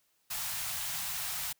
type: band-stop noise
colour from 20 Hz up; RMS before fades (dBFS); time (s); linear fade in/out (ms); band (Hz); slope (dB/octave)
white; -36; 0.3-1.53; 10; 180 to 670; 48
effects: white hiss -73 dBFS RMS until 1.59 s